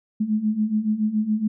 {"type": "beating tone pair", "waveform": "sine", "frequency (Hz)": [210.1, 217.2], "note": ["G#3", "A3"], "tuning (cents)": [20, -22], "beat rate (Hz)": 7.1, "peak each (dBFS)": [-25, -21], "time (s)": [0.2, 1.48], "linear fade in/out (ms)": 10, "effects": []}